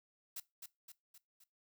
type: noise with echo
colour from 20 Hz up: blue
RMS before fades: -44 dBFS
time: 0.36-0.4 s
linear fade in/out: 5 ms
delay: 260 ms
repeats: 4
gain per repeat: -5 dB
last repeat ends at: 1.44 s
effects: noise-tail reverb RT60 0.2 s tail -19 dB re dry